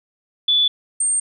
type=tone pair in turn; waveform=sine; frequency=3462 / 8661 Hz; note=A7 / C#9; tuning=-29 / -41 cents; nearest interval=octave + major third; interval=1588 cents; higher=second; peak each=-13 / -16 dBFS; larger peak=first; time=0.48-0.68 / 1-1.2 s; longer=neither; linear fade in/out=5 ms; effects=none